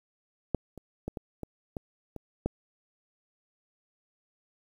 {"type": "clicks", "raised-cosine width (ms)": 2, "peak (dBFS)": [-12, -30, -20, -22, -23, -21, -26, -14], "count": 8, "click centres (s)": [0.547, 0.777, 1.08, 1.172, 1.433, 1.768, 2.163, 2.46], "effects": ["9-bit"]}